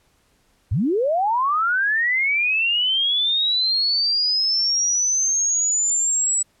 sine linear sweep, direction up, 73.42 to 7890 Hz, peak -17 dBFS, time 0.71-6.43 s, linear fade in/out 10 ms, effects pink hiss -62 dBFS RMS until 6.6 s + low-pass 12000 Hz 12 dB/octave

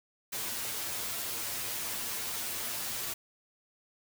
white noise with comb filter, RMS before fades -36 dBFS, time 0.32-3.14 s, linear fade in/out 10 ms, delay 8.8 ms, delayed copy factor +0.85, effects none

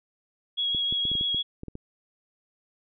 sine tone with vibrato, 3322 Hz, G#7, in tune, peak -24 dBFS, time 0.57-1.43 s, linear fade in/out 20 ms, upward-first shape triangle, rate 6.3 Hz, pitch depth 19 cents each way
clicks, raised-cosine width 3 ms, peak -24 dBFS, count 10, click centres 0.748 / 0.925 / 1.053 / 1.116 / 1.153 / 1.211 / 1.346 / 1.634 / 1.683 / 1.754 s
effects none

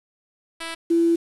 5% pulse / sine tone pair in turn, 329.6 / 335.7 Hz, E4 / E4, 0 / +32 cents, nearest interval unison, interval 32 cents, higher second, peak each -18 / -15 dBFS, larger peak second, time 0.6-0.75 / 0.9-1.16 s, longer second, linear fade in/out 10 ms, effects resampled to 24000 Hz + 7-bit

